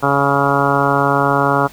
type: harmonic tone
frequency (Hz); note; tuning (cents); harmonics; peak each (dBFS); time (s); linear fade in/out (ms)
140.1; C#3; +19; 1 / 2 / 3 / 4 / 5 / 6 / 7 / 8 / 9 / 10; -21 / -21 / -21 / -21 / -21 / -21 / -21 / -21 / -21 / -21; 0.02-1.68; 20
effects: pink hiss -41 dBFS RMS until 1.72 s